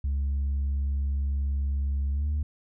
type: tone with pitch glide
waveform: sine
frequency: 69.5 to 74.49 Hz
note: C#2 to D2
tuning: +5 to +25 cents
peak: -22 dBFS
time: 0.04-2.43 s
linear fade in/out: 5 ms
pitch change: +120 cents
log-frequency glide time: 2.12-2.28 s
effects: tanh soft clip ceiling -23 dBFS